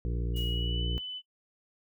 harmonic tone, 59 Hz, A#1, 22 cents sharp, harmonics 1 / 2 / 3 / 5 / 6 / 7 / 8, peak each -30 / -36 / -40 / -44 / -46 / -47 / -48 dBFS, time 0.05-0.98 s, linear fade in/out 0 ms
sine tone with pitch glide, 2908 to 3005 Hz, F#7 to F#7, -31 to +26 cents, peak -35 dBFS, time 0.34-1.22 s, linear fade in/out 50 ms, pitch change +57 cents, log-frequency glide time 0.51-0.87 s
blue noise with exponential decay, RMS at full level -46 dBFS, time 0.36-0.82 s, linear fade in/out 5 ms, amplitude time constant 100 ms
effects noise-tail reverb RT60 0.1 s tail -19 dB re dry

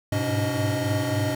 square tone cluster, 102.8 / 106.5 / 125.4 / 285.5 / 621 Hz, G#2 / G#2 / B2 / D4 / D#5, -17 / +44 / +27 / -49 / -3 cents, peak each -30 dBFS, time 0.12-1.35 s, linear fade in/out 5 ms, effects none

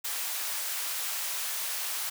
white high-pass noise, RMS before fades -33 dBFS, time 0.04-2.1 s, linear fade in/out 10 ms, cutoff 770 Hz, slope 12 dB/octave, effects none

